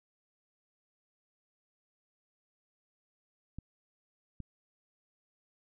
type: clicks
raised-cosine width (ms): 5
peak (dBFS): -29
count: 2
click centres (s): 3.586 / 4.403
effects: none